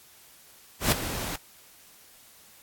pink noise with ADSR envelope, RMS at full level -20 dBFS, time 0.8-1.36 s, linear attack 120 ms, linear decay 7 ms, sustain -13 dB, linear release 4 ms, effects white hiss -54 dBFS RMS until 2.62 s + AAC 64 kbps

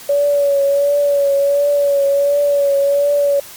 sine tone with vibrato, 567 Hz, C#5, 39 cents sharp, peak -11 dBFS, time 0.09-3.4 s, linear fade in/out 5 ms, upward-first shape triangle, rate 1.4 Hz, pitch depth 35 cents each way, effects white hiss -36 dBFS RMS until 3.56 s + Opus 48 kbps

